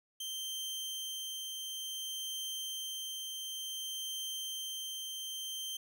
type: tone with tremolo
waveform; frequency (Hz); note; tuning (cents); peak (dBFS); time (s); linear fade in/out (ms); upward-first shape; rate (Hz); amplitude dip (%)
sawtooth; 3136; G7; 0; -34; 0.2-5.77; 5; triangle; 0.56; 25
effects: none